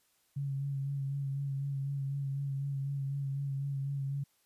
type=tone with vibrato; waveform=sine; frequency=138.59 Hz; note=C#3; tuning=in tune; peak=-32 dBFS; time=0.36-4.24 s; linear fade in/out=10 ms; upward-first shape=sine; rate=4 Hz; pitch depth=27 cents each way; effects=white hiss -72 dBFS RMS until 4.45 s + resampled to 32000 Hz